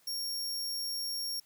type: tone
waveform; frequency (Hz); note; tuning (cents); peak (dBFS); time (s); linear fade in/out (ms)
sawtooth; 5540; F8; -15; -31; 0.07-1.4; 5
effects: white hiss -66 dBFS RMS until 1.45 s